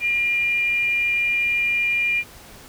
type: tone with frequency modulation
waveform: sine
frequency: 2404 Hz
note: D7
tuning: 40 cents sharp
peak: -18 dBFS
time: 0-2.24 s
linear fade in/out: 50 ms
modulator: 495 Hz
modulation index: 0.22
effects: pink hiss -44 dBFS RMS until 2.68 s